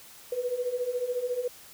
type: beating tone pair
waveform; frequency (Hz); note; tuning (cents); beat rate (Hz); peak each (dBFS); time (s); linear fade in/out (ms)
sine; 483.3 / 497.3; B4 / B4; -38 / +12; 14; -33 / -29; 0.32-1.48; 5
effects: white hiss -50 dBFS RMS until 1.73 s